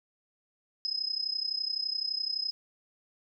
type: tone with amplitude modulation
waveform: sine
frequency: 5080 Hz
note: D#8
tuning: 35 cents sharp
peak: -26 dBFS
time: 0.85-2.51 s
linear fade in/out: 0 ms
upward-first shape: sine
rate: 31.8 Hz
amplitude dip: 85%
effects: none